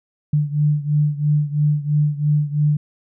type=beating tone pair; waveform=sine; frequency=147.7 / 150.7 Hz; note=D3 / D3; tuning=+10 / +45 cents; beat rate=3 Hz; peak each=-17 / -20 dBFS; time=0.33-2.77 s; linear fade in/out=5 ms; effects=none